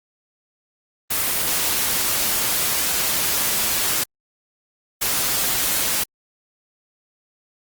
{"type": "noise bursts at uneven times", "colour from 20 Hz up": "white", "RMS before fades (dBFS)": -21, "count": 2, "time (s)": [[1.1, 4.04], [5.01, 6.04]], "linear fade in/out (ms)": 10, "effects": ["Opus 24 kbps"]}